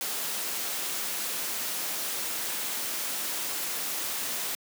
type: noise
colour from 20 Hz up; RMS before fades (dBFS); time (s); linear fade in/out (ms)
white; -32; 0.01-4.55; 0
effects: high-pass 200 Hz 12 dB/octave